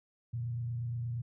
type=tone with frequency modulation; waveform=sine; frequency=118.6 Hz; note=A#2; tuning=30 cents sharp; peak=-33 dBFS; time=0.33-1.22 s; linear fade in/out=10 ms; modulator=28.5 Hz; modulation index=0.35; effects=none